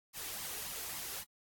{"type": "noise with flanger", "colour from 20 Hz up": "white", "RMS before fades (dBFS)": -42, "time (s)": [0.13, 1.25], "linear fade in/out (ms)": 50, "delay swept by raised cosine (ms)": [0.95, 2.65], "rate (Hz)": 3.6, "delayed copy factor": 0.6, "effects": ["AAC 64 kbps"]}